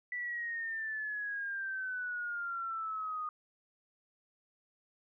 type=exponential sweep; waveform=sine; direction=down; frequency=1975.5 to 1230 Hz; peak=-35 dBFS; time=0.12-3.29 s; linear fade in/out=2 ms; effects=none